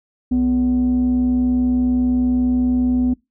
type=tone pair together; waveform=sine; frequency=61.74 / 250.3 Hz; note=B1 / B3; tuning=0 / +23 cents; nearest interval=2 octaves; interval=2423 cents; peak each=-23 / -13 dBFS; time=0.31-3.14 s; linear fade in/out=10 ms; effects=noise-tail reverb RT60 0.2 s tail -23 dB re dry + tanh soft clip ceiling -11 dBFS